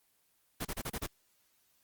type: noise bursts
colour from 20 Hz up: pink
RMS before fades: -36 dBFS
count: 6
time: 0.6-1.067 s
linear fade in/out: 10 ms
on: 52 ms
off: 31 ms
effects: white hiss -72 dBFS RMS until 1.83 s + Opus 24 kbps